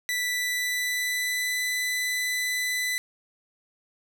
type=tone with pitch glide; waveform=sawtooth; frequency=1975.5 to 1997.3 Hz; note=B6 to B6; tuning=0 to +19 cents; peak=-22 dBFS; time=0.09-2.98 s; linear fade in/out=0 ms; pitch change=+19 cents; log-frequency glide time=0.26-1.62 s; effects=none